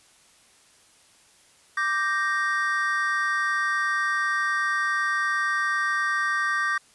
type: chord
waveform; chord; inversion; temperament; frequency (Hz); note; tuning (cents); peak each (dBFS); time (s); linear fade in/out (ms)
triangle; G minor; second; equal; 1174.7 / 1568 / 1864.7; D6 / G6 / Bb6; 0 / 0 / 0; -25; 1.77-6.78; 5
effects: white hiss -57 dBFS RMS until 6.94 s + resampled to 24000 Hz